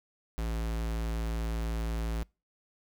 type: tone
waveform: square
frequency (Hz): 55.9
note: A1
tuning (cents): +28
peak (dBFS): -31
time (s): 0.38-2.23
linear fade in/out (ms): 0
effects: noise-tail reverb RT60 0.3 s tail -26 dB re dry